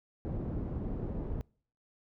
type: low-pass noise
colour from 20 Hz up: pink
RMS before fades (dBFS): -36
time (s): 0.25-1.41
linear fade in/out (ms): 0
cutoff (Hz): 380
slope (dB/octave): 12
effects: noise-tail reverb RT60 0.5 s tail -25 dB re dry